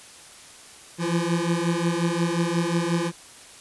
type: beating tone pair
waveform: 25% pulse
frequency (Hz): 167.5 / 173.1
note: E3 / F3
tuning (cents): +28 / -15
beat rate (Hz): 5.6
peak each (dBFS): -21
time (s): 0.98-3.12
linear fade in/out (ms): 50
effects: white hiss -46 dBFS RMS until 3.6 s + resampled to 24000 Hz